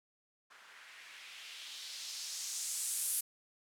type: noise with low-pass filter sweep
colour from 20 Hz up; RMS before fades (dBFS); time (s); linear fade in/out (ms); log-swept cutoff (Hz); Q
violet; -42; 0.5-3.21; 10; 1400 to 11000; 1.7
effects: none